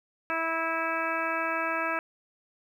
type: harmonic tone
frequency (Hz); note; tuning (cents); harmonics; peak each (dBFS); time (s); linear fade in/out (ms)
326.9; E4; -14; 1 / 2 / 3 / 4 / 5 / 6 / 7 / 8; -38 / -34 / -35 / -32 / -33 / -43 / -37 / -37; 0.3-1.99; 0
effects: 10-bit